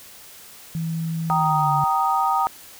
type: tone with pitch glide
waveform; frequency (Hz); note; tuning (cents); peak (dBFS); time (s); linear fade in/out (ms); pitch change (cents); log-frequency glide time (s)
sine; 163.4 to 145.57; E3 to D3; -15 to -15; -23; 0.75-1.84; 0; -200; 1.35-1.71
type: chord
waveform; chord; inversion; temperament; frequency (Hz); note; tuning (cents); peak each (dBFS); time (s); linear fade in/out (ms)
sine; Eb major; first; just; 777.8 / 933.4 / 1244.5; G5 / Bb5 / Eb6; -14 / +2 / 0; -22; 1.3-2.47; 0
effects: white hiss -44 dBFS RMS until 2.79 s